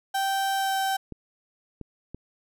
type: tone with pitch glide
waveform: 35% pulse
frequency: 780 to 774.2 Hz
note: G5 to G5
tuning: -9 to -22 cents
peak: -22 dBFS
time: 0.14-0.97 s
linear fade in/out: 10 ms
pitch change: -13 cents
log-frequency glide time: 0.56-0.75 s
type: clicks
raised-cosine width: 3 ms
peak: -24 dBFS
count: 3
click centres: 1.123 / 1.813 / 2.146 s
effects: none